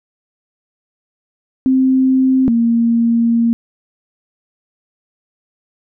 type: tone pair in turn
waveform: sine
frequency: 261.6 / 232.3 Hz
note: C4 / A#3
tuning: 0 / -6 cents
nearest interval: major second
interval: 206 cents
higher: first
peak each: -9 / -10 dBFS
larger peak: first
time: 1.66-2.48 / 2.48-3.53 s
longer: second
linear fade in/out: 0 ms
effects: none